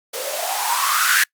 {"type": "noise with band-pass filter sweep", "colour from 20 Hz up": "violet", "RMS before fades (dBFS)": -20, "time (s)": [0.13, 1.24], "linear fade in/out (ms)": 10, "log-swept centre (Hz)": [480, 1700], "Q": 9.8, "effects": ["noise-tail reverb RT60 0.1 s tail -26 dB re dry", "Opus 48 kbps"]}